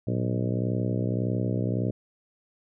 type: harmonic tone with a mistuned harmonic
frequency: 61.74 Hz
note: B1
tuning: in tune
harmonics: 2 / 3 / 4 / 5 / 6 / 7 / 8 / 9 / 10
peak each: -27 / -31 / -33 / -35 / -37 / -38 / -39 / -40 / -41 dBFS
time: 0.07-1.91 s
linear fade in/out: 5 ms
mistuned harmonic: 2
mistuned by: -130 cents
effects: none